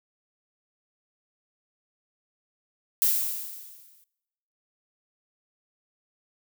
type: noise with exponential decay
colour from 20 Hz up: violet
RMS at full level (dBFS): -20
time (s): 3.02-4.04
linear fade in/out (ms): 0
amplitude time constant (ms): 220
effects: noise-tail reverb RT60 1.0 s tail -23 dB re dry